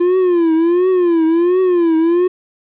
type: tone with vibrato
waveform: triangle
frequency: 346.1 Hz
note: F4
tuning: 16 cents flat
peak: -8 dBFS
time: 0-2.28 s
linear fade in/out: 10 ms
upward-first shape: triangle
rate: 1.4 Hz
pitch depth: 150 cents each way
effects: resampled to 8000 Hz + 8-bit